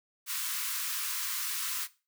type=high-pass noise; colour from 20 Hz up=white; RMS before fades=-34 dBFS; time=0.26-1.88 s; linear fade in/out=50 ms; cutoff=1000 Hz; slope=96 dB/octave; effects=noise-tail reverb RT60 0.3 s tail -17 dB re dry